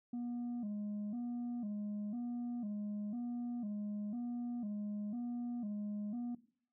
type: tone with vibrato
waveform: sine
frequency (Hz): 223.5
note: A3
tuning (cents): +27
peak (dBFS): -35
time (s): 0.13-6.35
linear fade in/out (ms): 5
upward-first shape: square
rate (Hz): 1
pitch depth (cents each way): 130
effects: noise-tail reverb RT60 0.5 s tail -17 dB re dry + tanh soft clip ceiling -37 dBFS